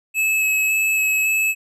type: tone with vibrato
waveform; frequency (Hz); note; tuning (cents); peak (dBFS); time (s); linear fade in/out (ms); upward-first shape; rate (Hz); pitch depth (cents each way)
square; 2587; E7; -33; -17; 0.14-1.55; 50; square; 1.8; 9
effects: none